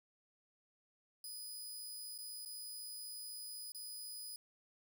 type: tone with dropouts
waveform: 15% pulse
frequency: 4978 Hz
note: D#8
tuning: in tune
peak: -39 dBFS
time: 1.24-4.36 s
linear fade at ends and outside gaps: 2 ms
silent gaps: 2.179-2.186 / 2.451-2.458 / 3.72-3.747 s
effects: none